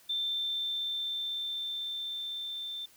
sine tone with level ramp, 3562 Hz, A7, 21 cents sharp, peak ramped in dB -29 to -36 dBFS, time 0.09-2.86 s, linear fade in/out 10 ms, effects white hiss -60 dBFS RMS until 2.96 s

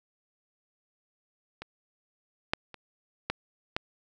clicks, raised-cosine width 0.3 ms, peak -23 / -9 / -27 / -12 / -12 dBFS, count 5, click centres 1.62 / 2.535 / 2.743 / 3.3 / 3.765 s, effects none

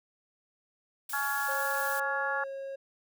blue noise, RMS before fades -39 dBFS, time 1.09-2 s, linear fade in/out 5 ms
harmonic tone, 280.4 Hz, C#4, 20 cents sharp, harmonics 3 / 4 / 5 / 6, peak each -35 / -37 / -34 / -33 dBFS, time 1.13-2.44 s, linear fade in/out 5 ms
triangle tone, 544 Hz, C#5, 33 cents flat, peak -34 dBFS, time 1.48-2.76 s, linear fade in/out 10 ms
effects none

